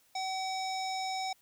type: tone with low-pass filter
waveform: square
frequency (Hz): 760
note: F#5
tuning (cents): +46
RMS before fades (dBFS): -35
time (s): 0.15-1.33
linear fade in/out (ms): 5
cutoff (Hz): 5800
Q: 3.2
effects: white hiss -67 dBFS RMS until 1.41 s